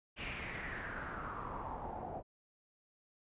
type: noise with low-pass filter sweep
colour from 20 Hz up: pink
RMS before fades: -43 dBFS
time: 0.16-2.23 s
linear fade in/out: 50 ms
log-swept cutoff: 2700 to 670 Hz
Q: 4.7
effects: resampled to 8000 Hz